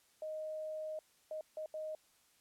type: tone bursts at uneven times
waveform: sine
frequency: 622.3 Hz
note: D#5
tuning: in tune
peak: -39 dBFS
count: 4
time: 0.22-0.99 / 1.31-1.41 / 1.57-1.66 / 1.74-1.95 s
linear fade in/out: 2 ms
effects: white hiss -70 dBFS RMS until 2.4 s + low-pass 12000 Hz 12 dB/octave